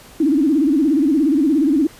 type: tone with vibrato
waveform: sine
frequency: 294.9 Hz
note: D4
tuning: 7 cents sharp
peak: -12 dBFS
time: 0.2-1.87 s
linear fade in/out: 5 ms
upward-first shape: sine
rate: 17 Hz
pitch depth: 190 cents each way
effects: pink hiss -43 dBFS RMS until 1.99 s + resampled to 32000 Hz